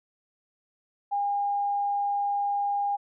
sine tone, 810 Hz, G#5, 43 cents flat, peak -24 dBFS, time 1.11-2.97 s, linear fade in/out 20 ms, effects none

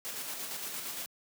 white noise with tremolo, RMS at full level -38 dBFS, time 0.05-1.06 s, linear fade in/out 0 ms, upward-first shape square, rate 8.7 Hz, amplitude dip 30%, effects high-pass 150 Hz 12 dB/octave

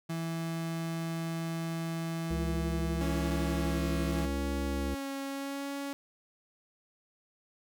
35% pulse tone, 164.81 Hz, E3, in tune, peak -31 dBFS, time 0.09-4.26 s, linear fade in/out 10 ms
harmonic tone, 68.3 Hz, C#2, 25 cents flat, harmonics 1 / 3 / 5 / 7, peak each -33 / -39 / -39 / -44 dBFS, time 2.3-4.95 s, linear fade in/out 10 ms
sawtooth tone with vibrato, 277.2 Hz, C#4, in tune, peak -31 dBFS, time 3.01-5.93 s, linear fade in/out 0 ms, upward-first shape sine, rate 0.81 Hz, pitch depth 17 cents each way
effects none

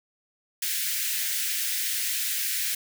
white high-pass noise, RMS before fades -28 dBFS, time 0.62-2.75 s, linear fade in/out 5 ms, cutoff 1600 Hz, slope 48 dB/octave, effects none

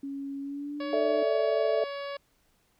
sine tone with pitch glide, 277.2 to 302.3 Hz, C#4 to D#4, 0 to -50 cents, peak -33 dBFS, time 0.03-1.23 s, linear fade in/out 5 ms, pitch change +150 cents, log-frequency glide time 0.41-0.98 s
harmonic tone, 563 Hz, C#5, 27 cents sharp, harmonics 1 / 2 / 3 / 4 / 5 / 6 / 7 / 8 / 9, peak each -35 / -41 / -45 / -47 / -49 / -51 / -52 / -53 / -54 dBFS, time 0.8-2.17 s, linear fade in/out 5 ms
sine chord, A suspended fourth, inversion none, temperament just, 440 / 586.7 / 660 Hz, A4 / D5 / E5, 0 / -2 / +2 cents, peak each -28 dBFS, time 0.93-1.84 s, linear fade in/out 2 ms
effects pink hiss -69 dBFS RMS until 2.79 s

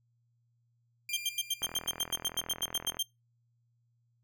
sawtooth tone with exponential decay, 2393 Hz, D7, 32 cents sharp, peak -33 dBFS, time 1.09-2.47 s, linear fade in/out 2 ms, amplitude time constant 300 ms
sawtooth tone bursts, 3173 Hz, G7, 20 cents sharp, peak -25 dBFS, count 16, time 1.13-3.028 s, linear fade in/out 5 ms, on 38 ms, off 86 ms
click train, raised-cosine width 0.5 ms, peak -26 dBFS, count 57, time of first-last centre 1.62-2.969 s, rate 41.5 Hz
effects noise-tail reverb RT60 0.2 s tail -23 dB re dry + added 118 Hz sine -70 dBFS peak until 4.23 s

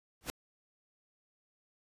pink noise with exponential growth, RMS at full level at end -32 dBFS, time 0.21-0.3 s, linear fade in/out 0 ms, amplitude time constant 18 ms, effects resampled to 32000 Hz

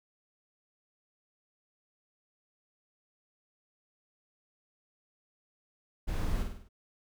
brown noise with echo, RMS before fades -32 dBFS, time 6.07-6.44 s, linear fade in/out 20 ms, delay 50 ms, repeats 5, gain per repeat -5 dB, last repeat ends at 6.69 s, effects none

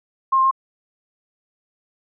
sine tone with pitch steps, 1066 / 1056 / 1067 Hz, C6 / C6 / C6, +32 / +16 / +34 cents, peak -13 dBFS, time 0.32-0.512 s, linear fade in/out 10 ms, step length 64 ms, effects none

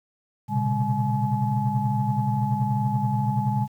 sine tone cluster, 117.3 / 126.6 / 138.3 / 202.9 / 853 Hz, A#2 / B2 / C#3 / G#3 / G#5, +11 / +43 / -4 / -40 / +46 cents, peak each -27 dBFS, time 0.48-3.68 s, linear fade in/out 50 ms, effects tanh soft clip ceiling -11 dBFS + 9-bit

